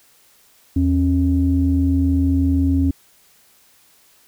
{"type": "tone pair together", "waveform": "sine", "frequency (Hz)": [81.5, 272], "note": ["E2", "C#4"], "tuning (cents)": [-19, -33], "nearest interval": "octave + major sixth", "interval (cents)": 2086, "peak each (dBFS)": -16, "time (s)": [0.76, 2.91], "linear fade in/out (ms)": 5, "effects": ["tanh soft clip ceiling -6 dBFS", "white hiss -54 dBFS RMS until 4.27 s"]}